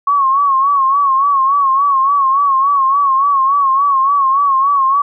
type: tone with vibrato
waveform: sine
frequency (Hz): 1102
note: C#6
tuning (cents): -11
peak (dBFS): -9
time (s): 0.07-5.02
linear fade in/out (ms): 5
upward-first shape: sine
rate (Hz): 3.5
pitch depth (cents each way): 74
effects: none